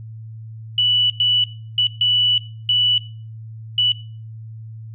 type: tone bursts at uneven times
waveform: sine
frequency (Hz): 2960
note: F#7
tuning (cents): 0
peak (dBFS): -13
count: 6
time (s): 0.78-1.1 / 1.2-1.44 / 1.78-1.87 / 2.01-2.38 / 2.69-2.98 / 3.78-3.92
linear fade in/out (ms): 2
effects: noise-tail reverb RT60 0.4 s tail -18 dB re dry + added 111 Hz sine -32 dBFS peak until 4.94 s